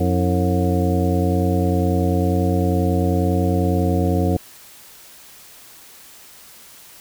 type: harmonic tone with a mistuned harmonic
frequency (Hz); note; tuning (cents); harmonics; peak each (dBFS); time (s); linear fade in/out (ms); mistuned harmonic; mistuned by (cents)
90.1; F#2; -45; 1 / 2 / 3 / 4 / 5 / 6 / 8; -19 / -22 / -24 / -25 / -26 / -27 / -28; 0-4.37; 5; 4; -140
effects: white hiss -44 dBFS RMS until 7 s